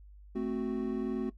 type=chord; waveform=triangle; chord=F# diminished; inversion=first; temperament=equal; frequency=220 / 261.6 / 370 Hz; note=A3 / C4 / F#4; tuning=0 / 0 / 0 cents; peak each=-33 dBFS; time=0.35-1.3 s; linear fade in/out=10 ms; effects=noise-tail reverb RT60 0.1 s tail -17 dB re dry + added 50 Hz sine -50 dBFS peak until 1.37 s

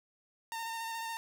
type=tone with vibrato; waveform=sawtooth; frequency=911 Hz; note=A#5; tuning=40 cents flat; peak=-33 dBFS; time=0.52-1.17 s; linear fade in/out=0 ms; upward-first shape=square; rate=14 Hz; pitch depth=15 cents each way; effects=none

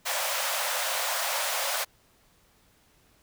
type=high-pass noise; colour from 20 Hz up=pink; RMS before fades=-29 dBFS; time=0.05-1.85 s; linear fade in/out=20 ms; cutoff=530 Hz; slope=96 dB/octave; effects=pink hiss -63 dBFS RMS until 3.22 s

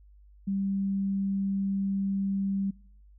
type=tone; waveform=sine; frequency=196 Hz; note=G3; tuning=in tune; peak=-26 dBFS; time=0.47-2.71 s; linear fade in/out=10 ms; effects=noise-tail reverb RT60 0.7 s tail -26 dB re dry + added 50 Hz sine -52 dBFS peak until 3.18 s

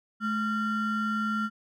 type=ring-modulated tone; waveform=triangle; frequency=797 Hz; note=G5; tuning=28 cents sharp; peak=-21 dBFS; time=0.2-1.5 s; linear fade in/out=50 ms; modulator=582 Hz; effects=none

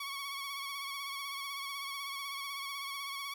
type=tone with vibrato; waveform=15% pulse; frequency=1113 Hz; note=C#6; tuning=7 cents sharp; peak=-32 dBFS; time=0-3.34 s; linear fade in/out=5 ms; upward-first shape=sine; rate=16 Hz; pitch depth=40 cents each way; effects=none

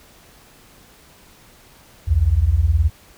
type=beating tone pair; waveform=sine; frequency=64.3 / 83.3 Hz; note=C2 / E2; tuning=-30 / +19 cents; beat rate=19 Hz; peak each=-17 / -15 dBFS; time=2.07-2.9 s; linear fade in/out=20 ms; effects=pink hiss -49 dBFS RMS until 3.17 s

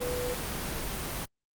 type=tone in noise; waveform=sine; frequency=493.9 Hz; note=B4; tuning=in tune; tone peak=-31 dBFS; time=0-0.35 s; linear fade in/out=20 ms; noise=pink; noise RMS=-34 dBFS; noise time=0-1.26 s; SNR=0 dB; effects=Opus 24 kbps

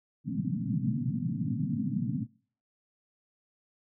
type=band-pass noise; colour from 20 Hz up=pink; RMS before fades=-31 dBFS; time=0.24-2.27 s; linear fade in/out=50 ms; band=110 to 270 Hz; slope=96 dB/octave; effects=noise-tail reverb RT60 0.5 s tail -25 dB re dry

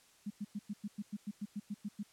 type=tone bursts; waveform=sine; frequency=206.2 Hz; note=G#3; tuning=12 cents flat; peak=-36 dBFS; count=13; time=0.26-2.032 s; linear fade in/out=10 ms; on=44 ms; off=100 ms; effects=white hiss -65 dBFS RMS until 2.12 s + low-pass 10000 Hz 12 dB/octave

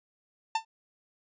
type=tone with exponential decay; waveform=45% pulse; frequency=894 Hz; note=A5; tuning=27 cents sharp; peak=-22 dBFS; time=0.55-0.65 s; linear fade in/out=5 ms; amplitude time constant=20 ms; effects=resampled to 16000 Hz

